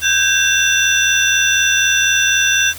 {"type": "tone cluster", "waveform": "sine", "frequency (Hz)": [1540, 1624, 2716, 3542, 5910], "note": ["G6", "G#6", "F7", "A7", "F#8"], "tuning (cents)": [-31, -39, -49, 11, -3], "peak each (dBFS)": -18, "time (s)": [0.01, 2.74], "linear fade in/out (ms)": 50, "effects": ["added 81 Hz sine -38 dBFS peak until 2.78 s", "white hiss -33 dBFS RMS until 2.78 s"]}